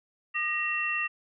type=tone cluster; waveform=sine; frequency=1213 / 1885 / 2717 Hz; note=D#6 / A#6 / F7; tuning=-44 / +19 / -48 cents; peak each=-35 / -31 / -29 dBFS; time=0.34-1.08 s; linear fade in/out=20 ms; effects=none